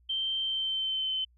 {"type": "tone with pitch glide", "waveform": "sine", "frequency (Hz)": [3129, 3066], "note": ["G7", "G7"], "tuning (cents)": [-4, -39], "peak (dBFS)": -28, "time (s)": [0.09, 1.25], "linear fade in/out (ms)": 10, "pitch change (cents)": -35, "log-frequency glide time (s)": [0.41, 1.13], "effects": ["added 60 Hz sine -60 dBFS peak until 1.37 s"]}